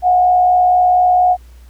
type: tone with frequency modulation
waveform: sine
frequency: 726 Hz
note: F#5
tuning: 33 cents flat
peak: -8 dBFS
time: 0.02-1.37 s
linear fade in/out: 50 ms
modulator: 64.2 Hz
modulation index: 0.3
effects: added 60 Hz sine -37 dBFS peak until 1.69 s + pink hiss -52 dBFS RMS until 1.69 s